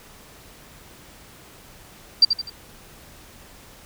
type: tone with echo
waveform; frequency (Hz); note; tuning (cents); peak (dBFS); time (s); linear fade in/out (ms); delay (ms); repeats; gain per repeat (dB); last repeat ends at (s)
sine; 4699; D8; 0; -8; 2.22-2.25; 5; 83; 3; -8; 2.499
effects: pink hiss -47 dBFS RMS until 3.85 s